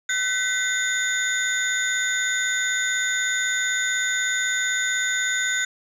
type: tone cluster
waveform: sine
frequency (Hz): 1517 / 1965 / 2081 / 3613 / 6840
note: F#6 / B6 / C7 / A7 / A8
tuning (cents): +43 / -9 / -10 / +45 / -50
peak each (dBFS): -23 / -28 / -32 / -28 / -26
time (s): 0.09-5.65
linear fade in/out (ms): 5
effects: tanh soft clip ceiling -15 dBFS